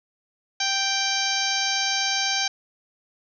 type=harmonic tone; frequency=784 Hz; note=G5; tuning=in tune; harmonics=1 / 2 / 3 / 4 / 5 / 6 / 7 / 8; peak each=-30 / -30 / -30 / -30 / -30 / -30 / -30 / -30 dBFS; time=0.6-2.48 s; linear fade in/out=5 ms; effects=none